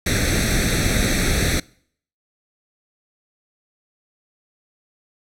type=noise with comb filter; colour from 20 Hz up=pink; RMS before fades=-19 dBFS; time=0.06-1.6 s; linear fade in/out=5 ms; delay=0.5 ms; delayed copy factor=+0.85; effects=noise-tail reverb RT60 0.6 s tail -24 dB re dry + low-pass 11000 Hz 12 dB/octave